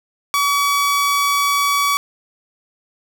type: tone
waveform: sawtooth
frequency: 1138 Hz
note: C#6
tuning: 45 cents sharp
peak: -11 dBFS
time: 0.34-1.97 s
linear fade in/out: 0 ms
effects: none